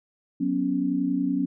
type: chord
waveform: sine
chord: F# suspended fourth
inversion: none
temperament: just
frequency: 185 / 246.7 / 277.5 Hz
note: F#3 / B3 / C#4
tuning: 0 / -2 / +2 cents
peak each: -29 / -28 / -24 dBFS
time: 0.4-1.46 s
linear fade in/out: 10 ms
effects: none